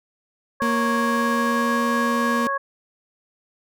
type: harmonic tone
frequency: 552 Hz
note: C#5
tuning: 7 cents flat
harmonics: 1 / 2 / 3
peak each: -29 / -23 / -27 dBFS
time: 0.6-2.58 s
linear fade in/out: 10 ms
type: tone with pitch glide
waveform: 35% pulse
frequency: 233.1 to 236.1 Hz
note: A#3 to A#3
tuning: 0 to +22 cents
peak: -20 dBFS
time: 0.62-2.47 s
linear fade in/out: 0 ms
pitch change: +22 cents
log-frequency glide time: 0.87-1.83 s
effects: none